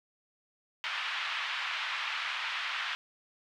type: band-pass noise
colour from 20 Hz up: white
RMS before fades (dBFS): -35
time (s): 0.84-2.95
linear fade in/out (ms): 0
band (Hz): 1000 to 3200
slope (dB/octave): 24
effects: none

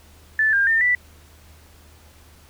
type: tone with pitch steps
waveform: sine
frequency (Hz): 1750 / 1603 / 1807 / 1971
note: A6 / G6 / A6 / B6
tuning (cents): -10 / +38 / +46 / -4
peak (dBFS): -15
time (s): 0.39-0.95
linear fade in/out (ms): 2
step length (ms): 140
effects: added 77 Hz sine -49 dBFS peak until 2.49 s + pink hiss -52 dBFS RMS until 2.49 s

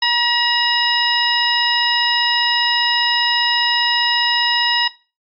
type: harmonic tone with a mistuned harmonic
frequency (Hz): 955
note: A#5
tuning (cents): +42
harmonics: 1 / 2 / 3 / 4 / 5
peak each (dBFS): -20 / -20 / -20 / -20 / -20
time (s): 0.02-4.88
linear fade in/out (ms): 5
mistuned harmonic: 5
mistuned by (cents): +110
effects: noise-tail reverb RT60 0.3 s tail -18 dB re dry + AAC 64 kbps

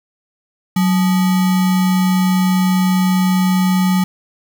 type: tone with sample-and-hold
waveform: sine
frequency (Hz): 185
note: F#3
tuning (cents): 0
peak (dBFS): -11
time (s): 0.76-4.04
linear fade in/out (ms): 5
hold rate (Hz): 1050
effects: none

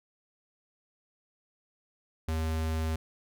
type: tone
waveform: square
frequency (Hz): 79.9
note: D#2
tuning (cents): +47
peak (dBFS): -29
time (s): 2.28-2.96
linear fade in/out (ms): 5
effects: none

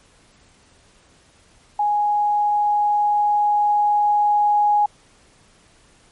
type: tone with level ramp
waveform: sine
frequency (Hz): 830.6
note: G#5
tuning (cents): 0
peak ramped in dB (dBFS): -16 to -13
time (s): 1.79-4.86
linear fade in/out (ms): 5
effects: pink hiss -54 dBFS RMS until 6.11 s + MP3 48 kbps

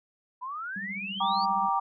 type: exponential sweep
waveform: sine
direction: up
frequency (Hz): 971 to 4772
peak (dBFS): -33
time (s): 0.41-1.46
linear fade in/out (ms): 20
type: tone with tremolo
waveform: sine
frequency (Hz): 196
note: G3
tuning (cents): 0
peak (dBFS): -34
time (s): 0.76-1.69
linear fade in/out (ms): 2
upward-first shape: triangle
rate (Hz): 15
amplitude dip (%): 90
type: chord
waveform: sine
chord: G minor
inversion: none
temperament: just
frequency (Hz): 784 / 940.8 / 1176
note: G5 / Bb5 / D6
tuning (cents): 0 / +16 / +2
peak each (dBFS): -28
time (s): 1.2-1.8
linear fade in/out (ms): 10
effects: none

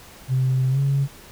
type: tone with pitch glide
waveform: sine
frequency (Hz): 130 to 138.53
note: C3 to C#3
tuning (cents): -11 to -1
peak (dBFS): -16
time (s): 0.28-1.08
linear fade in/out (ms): 50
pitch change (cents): +110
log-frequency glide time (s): 0.7-0.79
effects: tanh soft clip ceiling -13 dBFS + pink hiss -45 dBFS RMS until 1.31 s

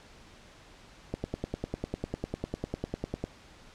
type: click train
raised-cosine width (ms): 2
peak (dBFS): -18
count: 22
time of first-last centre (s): 1.14-3.24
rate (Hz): 10
effects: pink hiss -54 dBFS RMS until 3.74 s + low-pass 6000 Hz 12 dB/octave

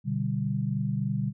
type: chord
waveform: sine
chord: G major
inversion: first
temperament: equal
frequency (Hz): 123.47 / 146.83 / 196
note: B2 / D3 / G3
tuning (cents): 0 / 0 / 0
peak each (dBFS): -30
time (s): 0.04-1.33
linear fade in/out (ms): 50
effects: none

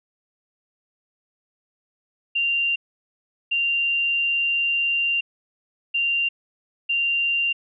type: tone bursts at uneven times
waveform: sine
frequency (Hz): 2778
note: F7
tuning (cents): -10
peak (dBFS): -19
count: 4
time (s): 2.35-2.76 / 3.51-5.21 / 5.94-6.29 / 6.89-7.53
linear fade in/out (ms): 10
effects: none

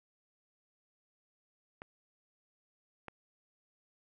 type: clicks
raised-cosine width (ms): 0.5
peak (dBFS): -29 / -28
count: 2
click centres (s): 1.819 / 3.083
effects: none

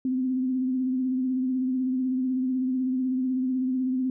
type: tone with vibrato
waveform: sine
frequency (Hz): 257.4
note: C4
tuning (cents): -28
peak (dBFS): -23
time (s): 0.05-4.1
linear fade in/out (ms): 2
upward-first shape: triangle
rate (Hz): 16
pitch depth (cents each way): 43
effects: none

